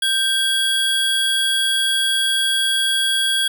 square tone pair together, 1568 / 3322 Hz, G6 / G#7, 0 / 0 cents, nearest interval octave + minor second, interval 1300 cents, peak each -23 / -18 dBFS, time 0.02-3.48 s, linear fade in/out 5 ms, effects none

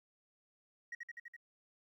sine tone with echo, 1894 Hz, A#6, 27 cents sharp, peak -38 dBFS, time 0.92-0.95 s, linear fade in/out 5 ms, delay 83 ms, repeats 5, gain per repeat -2 dB, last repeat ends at 1.365 s, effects tanh soft clip ceiling -40 dBFS + 13-bit

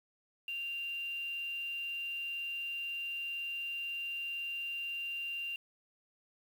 sine tone with quantisation, 2781 Hz, F7, 8 cents flat, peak -36 dBFS, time 0.48-5.56 s, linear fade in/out 2 ms, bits 9, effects none

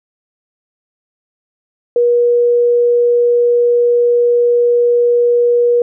sine tone, 480 Hz, B4, 49 cents flat, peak -8 dBFS, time 1.96-5.82 s, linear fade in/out 2 ms, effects none

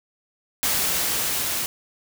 white noise with level ramp, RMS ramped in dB -22 to -26 dBFS, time 0.63-1.66 s, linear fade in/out 0 ms, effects none

